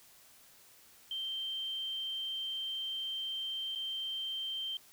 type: tone with dropouts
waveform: sine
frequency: 3136 Hz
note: G7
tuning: in tune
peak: -35 dBFS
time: 1.11-4.77 s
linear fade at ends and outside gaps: 2 ms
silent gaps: 3.751-3.757 s
effects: white hiss -60 dBFS RMS until 4.92 s